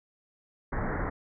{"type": "low-pass noise", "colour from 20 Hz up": "pink", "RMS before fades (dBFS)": -31, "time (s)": [0.72, 1.1], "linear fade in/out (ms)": 10, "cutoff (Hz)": 2000, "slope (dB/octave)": 96, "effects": []}